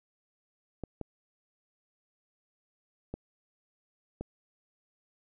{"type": "clicks", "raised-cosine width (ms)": 2, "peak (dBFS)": -23, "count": 4, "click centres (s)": [0.837, 1.013, 3.14, 4.21], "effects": []}